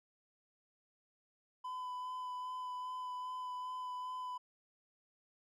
triangle tone with vibrato, 1005 Hz, B5, 30 cents sharp, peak -38 dBFS, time 1.64-4.38 s, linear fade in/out 10 ms, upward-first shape sine, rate 2.5 Hz, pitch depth 13 cents each way, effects none

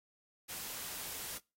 white noise, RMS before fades -43 dBFS, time 0.48-1.39 s, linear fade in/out 20 ms, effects noise-tail reverb RT60 0.3 s tail -25 dB re dry + AAC 48 kbps

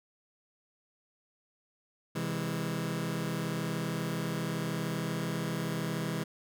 sawtooth chord, C augmented, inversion none, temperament just, 130.81 / 163.52 / 204.4 Hz, C3 / E3 / G#3, 0 / -14 / -27 cents, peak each -34 / -30 / -33 dBFS, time 2.15-6.24 s, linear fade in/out 10 ms, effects none

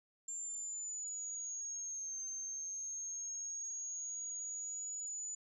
sine exponential two-way sweep, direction down then up, 7330 to 6300 to 6970 Hz, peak -40 dBFS, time 0.28-5.35 s, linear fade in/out 5 ms, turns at 2.23 s, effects none

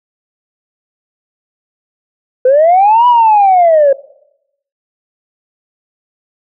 sine linear two-way sweep, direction up then down, 493.9 to 987.8 to 537 Hz, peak -3 dBFS, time 2.45-3.93 s, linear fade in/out 5 ms, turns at 3.07 s, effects noise-tail reverb RT60 0.8 s tail -21 dB re dry + tanh soft clip ceiling -1 dBFS

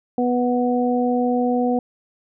harmonic tone, 246.1 Hz, B3, 6 cents flat, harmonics 1 / 2 / 3, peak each -19 / -22 / -24 dBFS, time 0.18-1.79 s, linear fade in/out 2 ms, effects none

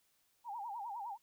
sine tone with vibrato, 873 Hz, A5, 14 cents flat, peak -40 dBFS, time 0.44-1.18 s, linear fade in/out 50 ms, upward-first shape sine, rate 9.8 Hz, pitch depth 180 cents each way, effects white hiss -75 dBFS RMS until 1.22 s

